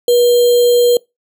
sine tone with sample-and-hold, 482.8 Hz, B4, 39 cents flat, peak -7 dBFS, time 0.08-0.97 s, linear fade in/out 2 ms, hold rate 3675 Hz, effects noise-tail reverb RT60 0.2 s tail -24 dB re dry

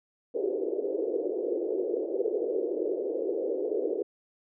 white band-pass noise, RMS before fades -30 dBFS, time 0.34-4.03 s, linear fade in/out 10 ms, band 350 to 490 Hz, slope 48 dB/octave, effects none

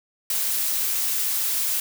blue noise, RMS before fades -24 dBFS, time 0.3-1.8 s, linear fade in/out 2 ms, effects none

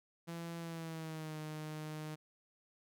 sawtooth tone with pitch glide, 168.2 to 154.24 Hz, E3 to D#3, +35 to -15 cents, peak -38 dBFS, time 0.27-2.16 s, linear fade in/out 20 ms, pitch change -150 cents, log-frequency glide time 0.58-1.38 s, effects none

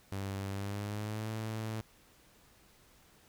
sawtooth tone with pitch glide, 98 to 110 Hz, G2 to A2, 0 to 0 cents, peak -32 dBFS, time 0.12-1.81 s, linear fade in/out 0 ms, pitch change +200 cents, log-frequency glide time 0.5-1.3 s, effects pink hiss -63 dBFS RMS until 3.28 s

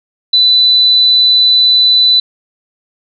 sine tone, 3991 Hz, B7, 17 cents sharp, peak -5 dBFS, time 0.33-2.2 s, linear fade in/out 5 ms, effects none

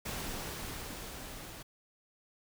pink noise with level ramp, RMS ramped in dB -38 to -47 dBFS, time 0.05-1.63 s, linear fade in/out 10 ms, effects none

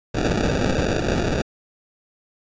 blue noise with sample-and-hold, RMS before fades -21 dBFS, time 0.14-1.42 s, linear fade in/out 10 ms, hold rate 1050 Hz, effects resampled to 16000 Hz

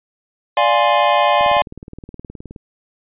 square chord, D half-diminished seventh, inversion none, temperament equal, 587.3 / 698.5 / 830.6 / 1046.5 Hz, D5 / F5 / Ab5 / C6, 0 / 0 / 0 / 0 cents, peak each -18 dBFS, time 0.57-1.62 s, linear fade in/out 2 ms
click train, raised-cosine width 3 ms, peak -21 dBFS, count 23, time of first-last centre 1.41-2.562 s, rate 19.1 Hz
effects resampled to 8000 Hz

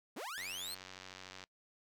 sawtooth linear sweep, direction up, 168.3 to 4395 Hz, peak -38 dBFS, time 0.16-0.75 s, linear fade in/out 10 ms
click train, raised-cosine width 0.2 ms, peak -31 dBFS, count 100, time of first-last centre 0.38-1.439 s, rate 93.5 Hz
effects noise-tail reverb RT60 0.1 s tail -24 dB re dry

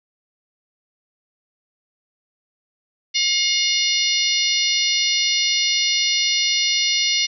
harmonic tone, 716 Hz, F5, 43 cents sharp, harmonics 3 / 4 / 5 / 6 / 7 / 8, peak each -24 / -24 / -24 / -24 / -24 / -24 dBFS, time 3.14-7.27 s, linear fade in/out 20 ms, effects none

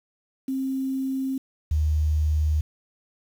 sine tone pair in turn, 265.8 / 76.6 Hz, C4 / D#2, +27 / -27 cents, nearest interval octave + minor seventh, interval 2154 cents, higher first, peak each -24 / -19 dBFS, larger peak second, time 0.48-1.38 / 1.71-2.61 s, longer neither, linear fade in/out 5 ms, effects 8-bit

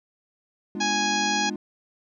triangle chord, G# diminished seventh, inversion none, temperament equal with one note detuned, 207.7 / 246.9 / 298.3 / 349.2 Hz, G#3 / B3 / D4 / F4, 0 / 0 / +27 / 0 cents, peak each -30 / -35 / -33 / -34 dBFS, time 0.75-1.56 s, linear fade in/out 2 ms
harmonic tone, 830 Hz, G#5, 1 cent flat, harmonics 1 / 2 / 3 / 4 / 5 / 6 / 7 / 8, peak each -26 / -29 / -31 / -32 / -33 / -34 / -34 / -35 dBFS, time 0.8-1.5 s, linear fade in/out 10 ms
effects none

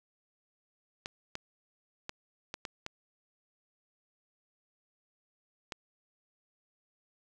clicks, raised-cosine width 0.2 ms, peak -20 dBFS, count 7, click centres 1.059 / 1.354 / 2.094 / 2.541 / 2.652 / 2.864 / 5.722 s, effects none

